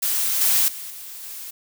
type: noise with level steps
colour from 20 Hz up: blue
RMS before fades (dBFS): -22 / -18 / -34 / -37 / -35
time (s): 0.02-1.51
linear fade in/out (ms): 10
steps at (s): 0.41 / 0.68 / 0.9 / 1.23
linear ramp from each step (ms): 2
effects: none